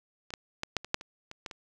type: clicks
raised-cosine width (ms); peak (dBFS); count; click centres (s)
0.2; -26 / -17 / -15 / -10 / -24 / -8 / -26 / -25 / -20 / -25; 10; 0.305 / 0.338 / 0.634 / 0.767 / 0.846 / 0.944 / 1.011 / 1.314 / 1.462 / 1.512
effects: none